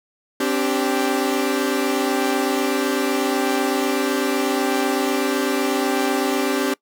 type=chord; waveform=sawtooth; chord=C suspended second; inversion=none; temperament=equal with one note detuned; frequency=261.6 / 289.6 / 392 Hz; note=C4 / D4 / G4; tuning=0 / -24 / 0 cents; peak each=-19 dBFS; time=0.4-6.74 s; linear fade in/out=5 ms; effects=noise-tail reverb RT60 0.1 s tail -22 dB re dry